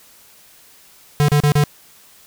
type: tone bursts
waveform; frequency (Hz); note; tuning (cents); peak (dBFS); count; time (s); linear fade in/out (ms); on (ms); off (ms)
square; 146.7; D3; -2; -12; 4; 1.2-1.638; 0; 84; 34
effects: white hiss -48 dBFS RMS until 2.26 s